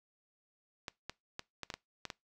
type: clicks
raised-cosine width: 0.2 ms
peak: -22 dBFS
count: 8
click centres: 0.882 / 1.096 / 1.394 / 1.633 / 1.702 / 1.74 / 2.053 / 2.102 s
effects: noise-tail reverb RT60 0.2 s tail -23 dB re dry